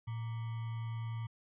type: tone with sample-and-hold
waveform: sine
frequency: 113.8 Hz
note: A#2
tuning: 41 cents flat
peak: -36 dBFS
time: 0.07-1.27 s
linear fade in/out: 10 ms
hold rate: 1050 Hz
effects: resampled to 8000 Hz